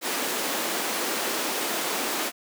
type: high-pass noise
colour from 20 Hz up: pink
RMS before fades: -28 dBFS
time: 0.01-2.32 s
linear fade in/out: 50 ms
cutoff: 270 Hz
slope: 24 dB/octave
effects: none